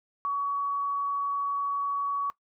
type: tone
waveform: sine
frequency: 1128 Hz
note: C#6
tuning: 30 cents sharp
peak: -26 dBFS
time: 0.25-2.3 s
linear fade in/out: 0 ms
effects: noise-tail reverb RT60 0.1 s tail -19 dB re dry